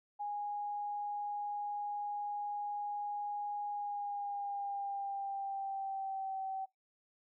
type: tone with pitch glide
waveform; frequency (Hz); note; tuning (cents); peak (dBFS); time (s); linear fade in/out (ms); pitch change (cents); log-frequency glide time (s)
sine; 824 to 768.8; G#5 to G5; -14 to -34; -36; 0.19-6.66; 20; -120; 3.68-6.4
effects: noise-tail reverb RT60 0.2 s tail -26 dB re dry

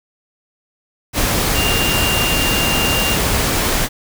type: tone in noise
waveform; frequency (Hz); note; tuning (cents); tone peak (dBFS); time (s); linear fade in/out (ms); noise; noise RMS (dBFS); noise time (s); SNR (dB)
sine; 2794; F7; 0; -19; 1.53-3.18; 50; pink; -17; 1.13-3.89; -5
effects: none

